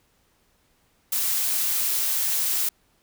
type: noise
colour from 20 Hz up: blue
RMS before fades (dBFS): -24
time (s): 1.12-2.69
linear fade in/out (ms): 5
effects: pink hiss -65 dBFS RMS until 3.02 s